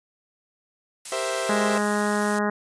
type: noise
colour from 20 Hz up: blue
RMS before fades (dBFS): -32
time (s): 1.05-2.39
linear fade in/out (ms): 5
type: chord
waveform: sawtooth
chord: C dominant seventh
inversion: second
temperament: equal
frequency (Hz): 392 / 466.2 / 523.3 / 659.3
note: G4 / Bb4 / C5 / E5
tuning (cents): 0 / 0 / 0 / 0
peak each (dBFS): -29 / -31 / -25 / -25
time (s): 1.12-1.78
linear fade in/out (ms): 2
type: harmonic tone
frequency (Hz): 207.7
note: G#3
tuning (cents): 0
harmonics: 1 / 2 / 3 / 4 / 5 / 6 / 7 / 8 / 9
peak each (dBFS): -25 / -28 / -30 / -31 / -32 / -33 / -33 / -34 / -35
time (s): 1.49-2.5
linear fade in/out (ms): 5
effects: resampled to 22050 Hz